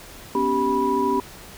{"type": "tone cluster", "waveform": "sine", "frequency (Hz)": [247.5, 281.1, 389.3, 980], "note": ["B3", "C#4", "G4", "B5"], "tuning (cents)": [4, 24, -12, -14], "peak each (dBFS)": [-27, -26, -23, -22], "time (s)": [0.35, 1.2], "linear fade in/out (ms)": 2, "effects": ["pink hiss -42 dBFS RMS until 1.57 s"]}